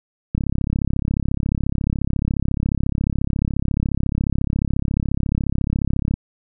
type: click train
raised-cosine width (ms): 5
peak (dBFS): -8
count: 199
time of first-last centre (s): 0.35-6.139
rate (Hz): 34.2
effects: none